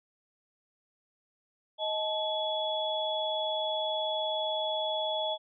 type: tone cluster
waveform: sine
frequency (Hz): 628 / 867 / 3381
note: D#5 / A5 / G#7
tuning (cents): +16 / -26 / +30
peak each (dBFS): -32 / -35 / -33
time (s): 1.78-5.38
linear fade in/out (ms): 50
effects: none